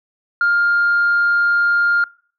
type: tone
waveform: sine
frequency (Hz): 1405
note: F6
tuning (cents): +10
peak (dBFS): -11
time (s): 0.41-2.04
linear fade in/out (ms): 2
effects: noise-tail reverb RT60 0.5 s tail -25 dB re dry + tanh soft clip ceiling -9 dBFS